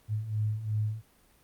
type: beating tone pair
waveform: sine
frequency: 105.2 / 108 Hz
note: G#2 / A2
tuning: +23 / -32 cents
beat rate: 2.8 Hz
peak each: -34 / -29 dBFS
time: 0.08-1.02 s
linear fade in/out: 50 ms
effects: pink hiss -63 dBFS RMS until 1.43 s + Opus 32 kbps